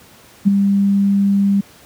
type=tone with ADSR envelope; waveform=sine; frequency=198.9 Hz; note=G3; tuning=25 cents sharp; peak=-5 dBFS; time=0.45-1.61 s; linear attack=26 ms; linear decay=12 ms; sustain=-6 dB; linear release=9 ms; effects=pink hiss -45 dBFS RMS until 1.85 s + high-pass 80 Hz 12 dB/octave